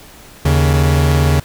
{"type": "tone pair together", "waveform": "45% pulse", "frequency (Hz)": [78.8, 140.4], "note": ["D#2", "C#3"], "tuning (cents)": [23, 22], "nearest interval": "minor seventh", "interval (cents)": 999, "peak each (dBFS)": -13, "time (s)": [0.45, 1.4], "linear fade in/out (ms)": 5, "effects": ["pink hiss -40 dBFS RMS until 1.44 s"]}